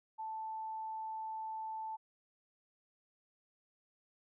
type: tone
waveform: sine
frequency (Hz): 880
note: A5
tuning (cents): 0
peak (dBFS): -39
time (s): 0.18-1.97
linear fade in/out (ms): 20
effects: none